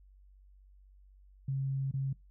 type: tone with dropouts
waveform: sine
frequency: 135.4 Hz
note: C#3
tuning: 40 cents flat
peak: -30 dBFS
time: 1.48-2.13 s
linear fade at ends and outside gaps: 5 ms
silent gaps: 1.913-1.938 s
effects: noise-tail reverb RT60 0.2 s tail -23 dB re dry + added 48 Hz sine -56 dBFS peak until 2.3 s